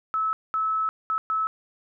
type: tone bursts at uneven times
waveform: sine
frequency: 1300 Hz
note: E6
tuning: 24 cents flat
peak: -22 dBFS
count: 4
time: 0.14-0.33 / 0.54-0.89 / 1.1-1.18 / 1.3-1.47 s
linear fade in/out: 0 ms
effects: none